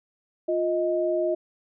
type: tone pair together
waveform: sine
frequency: 351.9 / 627 Hz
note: F4 / D#5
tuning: +13 / +13 cents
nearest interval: minor seventh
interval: 1000 cents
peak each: -25 / -24 dBFS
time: 0.48-1.35 s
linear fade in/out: 10 ms
effects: none